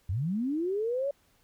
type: linear sweep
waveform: sine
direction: up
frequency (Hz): 79.6 to 576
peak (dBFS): -27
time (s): 0.09-1.11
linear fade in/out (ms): 5
effects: pink hiss -67 dBFS RMS until 1.43 s